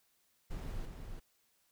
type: noise with echo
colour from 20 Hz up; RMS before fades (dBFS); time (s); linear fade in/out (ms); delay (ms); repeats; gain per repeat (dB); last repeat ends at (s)
brown; -40; 0.5-0.86; 10; 340; 1; -5; 1.2
effects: white hiss -74 dBFS RMS until 1.71 s